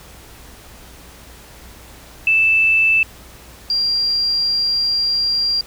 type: tone pair in turn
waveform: sine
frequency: 2640 / 4763 Hz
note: E7 / D8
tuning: +2 / +24 cents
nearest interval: minor seventh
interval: 1022 cents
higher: second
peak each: -11 / -15 dBFS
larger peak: first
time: 2.27-3.03 / 3.7-5.61 s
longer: second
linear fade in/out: 2 ms
effects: added 60 Hz sine -44 dBFS peak until 5.66 s + pink hiss -42 dBFS RMS until 5.66 s